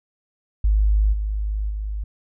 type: tone with level steps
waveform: sine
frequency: 51.91 Hz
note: G#1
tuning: in tune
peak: -14 / -21 / -24 dBFS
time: 0.64-2.04 s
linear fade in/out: 5 ms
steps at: 1.12 / 1.69 s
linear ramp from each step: 20 ms
effects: none